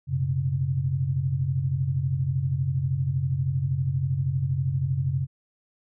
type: chord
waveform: sine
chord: F# suspended fourth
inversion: none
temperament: equal with one note detuned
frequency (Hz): 92.5 / 123.47 / 136.05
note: F#2 / B2 / C#3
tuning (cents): 0 / 0 / -32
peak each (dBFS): -30 / -30 / -24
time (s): 0.07-5.27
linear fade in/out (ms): 50
effects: none